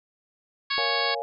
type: harmonic tone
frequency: 554.4 Hz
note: C#5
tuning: in tune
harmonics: 2 / 3 / 4 / 5 / 6 / 7 / 8 / 9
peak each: -31 / -31 / -31 / -36 / -33 / -34 / -30 / -36 dBFS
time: 0.7-1.15 s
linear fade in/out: 10 ms
type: chord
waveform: sine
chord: Bb minor seventh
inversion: none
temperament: equal with one note detuned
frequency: 466.2 / 556.9 / 698.5 / 830.6 Hz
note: Bb4 / Db5 / F5 / Ab5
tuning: 0 / +8 / 0 / 0 cents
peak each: -33 dBFS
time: 0.78-1.22 s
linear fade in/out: 0 ms
effects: none